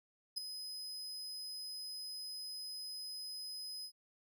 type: tone with ADSR envelope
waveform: 40% pulse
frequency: 5040 Hz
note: D#8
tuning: 21 cents sharp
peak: -32 dBFS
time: 0.36-3.92 s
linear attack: 19 ms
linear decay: 5 ms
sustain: -10 dB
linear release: 76 ms
effects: none